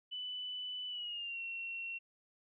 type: tone with pitch glide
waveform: sine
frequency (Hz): 2990 to 2726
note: F#7 to F7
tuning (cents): +17 to -43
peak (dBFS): -39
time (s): 0.11-1.99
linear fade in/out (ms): 20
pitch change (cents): -160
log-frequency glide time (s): 0.88-1.4
effects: none